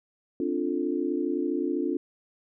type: chord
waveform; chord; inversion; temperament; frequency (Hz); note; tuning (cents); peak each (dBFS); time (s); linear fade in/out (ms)
sine; D minor seventh; third; equal; 261.6 / 293.7 / 349.2 / 440; C4 / D4 / F4 / A4; 0 / 0 / 0 / 0; -32 / -29 / -29 / -35; 0.4-1.97; 2
effects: none